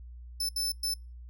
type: tone bursts at uneven times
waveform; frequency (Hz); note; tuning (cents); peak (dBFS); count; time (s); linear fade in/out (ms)
sawtooth; 5274; E8; 0; -26; 3; 0.4-0.49 / 0.56-0.72 / 0.83-0.94; 5
effects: noise-tail reverb RT60 0.3 s tail -26 dB re dry + added 60 Hz sine -43 dBFS peak until 1.29 s